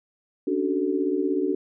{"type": "chord", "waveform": "sine", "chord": "D major seventh", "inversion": "third", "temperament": "equal with one note detuned", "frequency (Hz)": [277.2, 293.7, 376.7, 440], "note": ["C#4", "D4", "F#4", "A4"], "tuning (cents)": [0, 0, 31, 0], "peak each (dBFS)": [-30, -26, -25, -30], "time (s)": [0.47, 1.55], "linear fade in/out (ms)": 5, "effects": []}